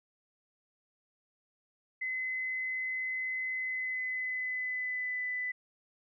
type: tone with pitch glide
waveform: sine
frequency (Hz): 2036 to 1997.6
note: C7 to B6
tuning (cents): -48 to +19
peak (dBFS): -32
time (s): 2.01-5.52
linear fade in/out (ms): 10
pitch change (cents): -33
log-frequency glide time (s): 3.54-5.26
effects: none